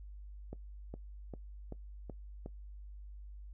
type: accelerating click train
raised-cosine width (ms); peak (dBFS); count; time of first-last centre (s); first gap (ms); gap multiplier
2; -30; 6; 0.53-2.461; 410; 0.97
effects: noise-tail reverb RT60 0.1 s tail -19 dB re dry + added 50 Hz sine -46 dBFS peak until 3.53 s